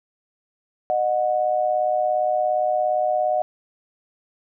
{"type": "tone pair together", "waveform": "sine", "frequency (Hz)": [614, 731.3], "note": ["D#5", "F#5"], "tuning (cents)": [-23, -20], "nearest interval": "minor third", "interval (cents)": 303, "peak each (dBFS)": -21, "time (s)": [0.9, 3.42], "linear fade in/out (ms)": 0, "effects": []}